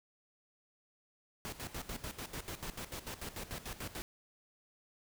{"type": "noise with tremolo", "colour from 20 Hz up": "pink", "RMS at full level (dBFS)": -42, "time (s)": [1.45, 4.02], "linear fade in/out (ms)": 0, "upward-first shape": "square", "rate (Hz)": 6.8, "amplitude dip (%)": 75, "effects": []}